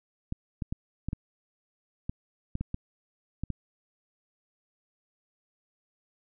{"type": "clicks", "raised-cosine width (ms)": 5, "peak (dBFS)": -19, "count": 11, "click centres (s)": [0.324, 0.622, 0.725, 1.086, 1.131, 2.095, 2.554, 2.61, 2.744, 3.436, 3.503], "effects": []}